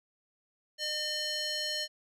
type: tone with band-pass filter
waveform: square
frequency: 606 Hz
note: D#5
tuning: 46 cents flat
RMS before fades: -34 dBFS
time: 0.78-1.88 s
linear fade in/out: 50 ms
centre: 4300 Hz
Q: 2
effects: none